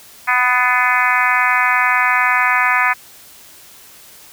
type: harmonic tone with a mistuned harmonic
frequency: 248.9 Hz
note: B3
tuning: 14 cents sharp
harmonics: 3 / 4 / 5 / 6 / 7 / 8 / 9 / 10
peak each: -23 / -19 / -19 / -21 / -18 / -20 / -22 / -24 dBFS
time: 0.27-2.94 s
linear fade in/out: 20 ms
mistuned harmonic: 8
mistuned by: +52 cents
effects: white hiss -42 dBFS RMS until 4.32 s